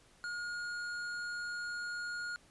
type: tone with hard clipping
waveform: sine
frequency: 1431 Hz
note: F6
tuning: 42 cents sharp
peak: -39 dBFS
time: 0.24-2.36 s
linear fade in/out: 0 ms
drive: 10 dB
effects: pink hiss -64 dBFS RMS until 2.5 s + resampled to 24000 Hz